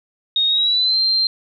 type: tone with pitch glide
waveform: sine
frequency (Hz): 3725 to 4157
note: A#7 to C8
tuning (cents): -2 to -12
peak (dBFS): -14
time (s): 0.36-1.27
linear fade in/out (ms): 2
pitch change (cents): +190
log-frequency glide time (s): 0.47-0.99
effects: none